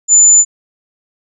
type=tone; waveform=sine; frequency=7040 Hz; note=A8; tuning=in tune; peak=-3 dBFS; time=0.08-0.45 s; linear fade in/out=50 ms; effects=none